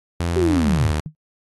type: tone with pitch glide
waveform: sawtooth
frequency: 85.4 to 76.52 Hz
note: F2 to D#2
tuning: -38 to -28 cents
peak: -16 dBFS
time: 0.2-1 s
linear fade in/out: 0 ms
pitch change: -190 cents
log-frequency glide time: 0.55-0.66 s
type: linear sweep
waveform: sine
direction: down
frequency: 392 to 70 Hz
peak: -16 dBFS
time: 0.36-0.92 s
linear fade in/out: 5 ms
type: tone with exponential decay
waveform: sine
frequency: 154.7 Hz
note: D#3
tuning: 10 cents flat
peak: -22 dBFS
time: 1.06-1.15 s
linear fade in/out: 0 ms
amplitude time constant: 18 ms
effects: AAC 32 kbps